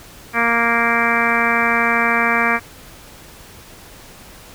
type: harmonic tone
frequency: 233.1 Hz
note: A#3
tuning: in tune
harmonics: 1 / 2 / 3 / 4 / 5 / 6 / 7 / 8 / 9 / 10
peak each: -24 / -26 / -24 / -25 / -21 / -24 / -21 / -24 / -24 / -21 dBFS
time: 0.33-2.6 s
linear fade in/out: 50 ms
effects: pink hiss -41 dBFS RMS until 4.54 s